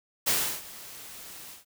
white noise with ADSR envelope, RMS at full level -24 dBFS, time 0.26-1.65 s, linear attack 20 ms, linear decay 330 ms, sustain -20 dB, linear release 150 ms, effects none

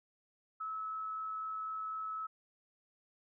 sine tone with amplitude modulation, 1296 Hz, E6, 30 cents flat, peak -36 dBFS, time 0.6-2.27 s, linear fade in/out 10 ms, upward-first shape sine, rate 104 Hz, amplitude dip 25%, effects none

